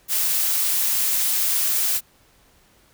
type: noise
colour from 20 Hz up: blue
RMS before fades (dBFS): -21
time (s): 0.08-2.01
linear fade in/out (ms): 50
effects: pink hiss -57 dBFS RMS until 2.93 s